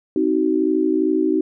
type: chord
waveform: sine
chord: C diminished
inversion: none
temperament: just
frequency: 261.6 / 314 / 376.7 Hz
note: C4 / Eb4 / Gb4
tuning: 0 / +16 / +31 cents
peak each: -23 / -18 / -20 dBFS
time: 0.16-1.41 s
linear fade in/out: 2 ms
effects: none